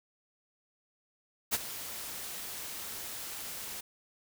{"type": "noise with ADSR envelope", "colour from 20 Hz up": "white", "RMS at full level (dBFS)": -27, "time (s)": [1.51, 3.81], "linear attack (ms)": 30, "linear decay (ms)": 32, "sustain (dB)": -14, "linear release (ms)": 9, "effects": []}